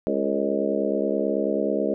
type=harmonic tone with a mistuned harmonic; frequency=69.3 Hz; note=C#2; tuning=in tune; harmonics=3 / 4 / 5 / 6 / 7 / 8 / 9; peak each=-29 / -29 / -29 / -29 / -29 / -29 / -29 dBFS; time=0.07-1.94 s; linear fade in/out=0 ms; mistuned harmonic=7; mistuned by=-42 cents; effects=none